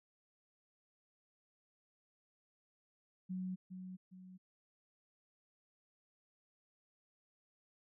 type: tone with echo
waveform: sine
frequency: 185 Hz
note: F#3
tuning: in tune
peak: -38 dBFS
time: 3.29-3.56 s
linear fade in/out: 20 ms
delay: 410 ms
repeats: 2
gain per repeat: -7 dB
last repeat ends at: 4.38 s
effects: none